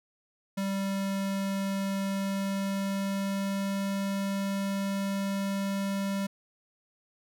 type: tone with pitch glide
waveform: square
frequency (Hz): 195.6 to 196.85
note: G3 to G3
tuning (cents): -4 to +8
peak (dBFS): -29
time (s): 0.57-6.27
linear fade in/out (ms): 10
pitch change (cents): +12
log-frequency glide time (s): 2.02-3.88
effects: none